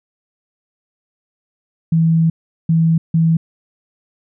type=tone bursts at uneven times; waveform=sine; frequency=163.4 Hz; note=E3; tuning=15 cents flat; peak=-10 dBFS; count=3; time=1.92-2.3 / 2.69-2.98 / 3.14-3.37 s; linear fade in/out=5 ms; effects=none